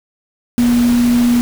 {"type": "tone in noise", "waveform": "sine", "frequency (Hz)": 240.6, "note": "B3", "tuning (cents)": -45, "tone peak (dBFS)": -9, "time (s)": [0.58, 1.41], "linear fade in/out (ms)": 0, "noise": "pink", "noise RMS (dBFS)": -25, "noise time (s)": [0.58, 1.41], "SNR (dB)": 13, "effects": []}